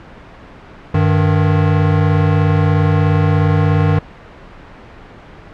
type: tone pair together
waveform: square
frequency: 96.8 / 153.66 Hz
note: G2 / D#3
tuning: -21 / -21 cents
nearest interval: minor sixth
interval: 800 cents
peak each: -14 dBFS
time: 0.94-3.99 s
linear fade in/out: 5 ms
effects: pink hiss -37 dBFS RMS until 5.53 s + low-pass 2000 Hz 12 dB/octave